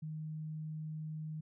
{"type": "tone", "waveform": "sine", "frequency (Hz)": 155.56, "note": "D#3", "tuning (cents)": 0, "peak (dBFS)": -39, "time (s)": [0.02, 1.41], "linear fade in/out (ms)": 10, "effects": []}